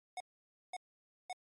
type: tone bursts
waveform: square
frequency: 731 Hz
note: F#5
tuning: 21 cents flat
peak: -40 dBFS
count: 3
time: 0.17-1.329 s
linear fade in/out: 2 ms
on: 33 ms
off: 530 ms
effects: MP3 48 kbps